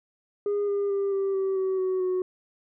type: tone with pitch steps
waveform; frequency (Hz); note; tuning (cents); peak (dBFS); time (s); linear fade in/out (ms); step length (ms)
sine; 409 / 402.9 / 396.9 / 391 / 385.2 / 379.4 / 373.8 / 368.2; G#4 / G4 / G4 / G4 / G4 / F#4 / F#4 / F#4; -26 / +48 / +22 / -4 / -30 / +43 / +18 / -8; -21; 0.46-2.22; 2; 220
effects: tanh soft clip ceiling -22 dBFS